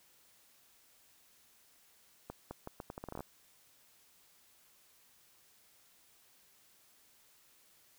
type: accelerating click train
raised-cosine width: 1 ms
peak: -28 dBFS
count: 13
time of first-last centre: 2.3-3.206 s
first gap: 210 ms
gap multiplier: 0.78
effects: white hiss -66 dBFS RMS until 7.98 s